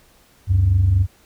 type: tone pair together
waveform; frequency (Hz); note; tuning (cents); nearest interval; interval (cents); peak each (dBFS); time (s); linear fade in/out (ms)
sine; 70.83 / 94.9; C#2 / F#2; +38 / +44; perfect fourth; 506; -19 / -12; 0.47-1.07; 50
effects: tanh soft clip ceiling -8 dBFS + pink hiss -54 dBFS RMS until 1.25 s